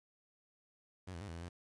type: tone with pitch steps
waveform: sawtooth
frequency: 92.7 / 83.9 / 101.9 / 83.3 / 84.3 / 87.6 Hz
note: F#2 / E2 / G#2 / E2 / E2 / F2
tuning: +4 / +31 / -32 / +19 / +39 / +6 cents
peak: -40 dBFS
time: 1.07-1.49 s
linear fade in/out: 10 ms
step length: 70 ms
effects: resampled to 22050 Hz + 11-bit